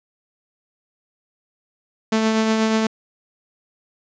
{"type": "tone with tremolo", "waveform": "sawtooth", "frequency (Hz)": 220.5, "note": "A3", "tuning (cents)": 4, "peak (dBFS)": -11, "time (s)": [2.12, 2.87], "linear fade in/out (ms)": 5, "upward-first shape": "triangle", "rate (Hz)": 8.3, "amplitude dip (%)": 35, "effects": ["resampled to 16000 Hz", "8-bit"]}